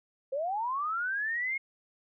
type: linear sweep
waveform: sine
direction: up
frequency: 514 to 2174 Hz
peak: -29 dBFS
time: 0.32-1.58 s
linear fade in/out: 10 ms
effects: none